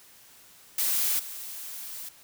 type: noise with level steps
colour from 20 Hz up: blue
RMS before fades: -26 / -39 dBFS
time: 0.78-2.09 s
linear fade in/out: 5 ms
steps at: 1.19 s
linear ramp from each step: 5 ms
effects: white hiss -54 dBFS RMS until 2.23 s